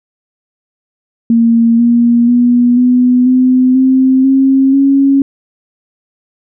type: tone with pitch steps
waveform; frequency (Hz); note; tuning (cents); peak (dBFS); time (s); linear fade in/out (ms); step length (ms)
sine; 231 / 236.8 / 242.8 / 248.9 / 255.1 / 261.5 / 268.1 / 274.9; A#3 / A#3 / B3 / B3 / C4 / C4 / C4 / C#4; -16 / +27 / -29 / +14 / -44 / -1 / +42 / -14; -5; 1.3-5.22; 2; 490
effects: none